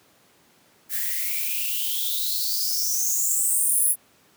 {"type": "noise with high-pass filter sweep", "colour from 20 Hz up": "violet", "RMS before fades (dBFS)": -24, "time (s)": [0.89, 3.96], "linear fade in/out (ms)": 50, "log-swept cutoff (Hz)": [1700, 11000], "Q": 9.7, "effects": ["pink hiss -58 dBFS RMS until 4.36 s", "high-pass 150 Hz 12 dB/octave"]}